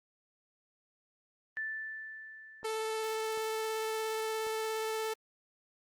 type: tone with exponential decay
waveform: sine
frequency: 1760 Hz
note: A6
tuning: in tune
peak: -33 dBFS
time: 1.57-3.83 s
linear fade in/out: 0 ms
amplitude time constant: 490 ms
type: clicks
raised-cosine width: 1 ms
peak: -36 dBFS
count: 3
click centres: 2.631 / 3.375 / 4.467 s
type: tone with vibrato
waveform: sawtooth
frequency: 440 Hz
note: A4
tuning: in tune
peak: -29 dBFS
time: 2.64-5.14 s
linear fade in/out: 10 ms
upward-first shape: triangle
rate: 17 Hz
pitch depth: 10 cents each way
effects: Opus 32 kbps